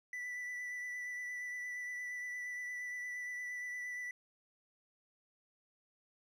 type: tone with vibrato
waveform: triangle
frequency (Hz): 1975.5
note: B6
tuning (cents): 0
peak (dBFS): -38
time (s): 0.13-4.11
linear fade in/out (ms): 2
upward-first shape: triangle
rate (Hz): 8.6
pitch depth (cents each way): 19
effects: none